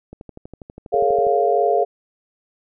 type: click train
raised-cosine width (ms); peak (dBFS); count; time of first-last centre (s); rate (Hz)
2; -23; 15; 0.13-1.268; 12.3
type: chord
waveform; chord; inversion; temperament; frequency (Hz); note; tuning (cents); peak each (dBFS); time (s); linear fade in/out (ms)
sine; Bb minor seventh; third; equal with one note detuned; 415.3 / 458.4 / 554.4 / 698.5; Ab4 / Bb4 / Db5 / F5; 0 / -29 / 0 / 0; -20 / -21 / -22 / -18; 0.92-1.85; 20
effects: none